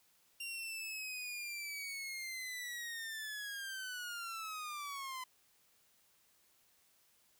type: linear sweep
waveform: sawtooth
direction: down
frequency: 2778 to 1013 Hz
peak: -38 dBFS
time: 0.4-5.24 s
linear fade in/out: 5 ms
effects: white hiss -71 dBFS RMS until 7.39 s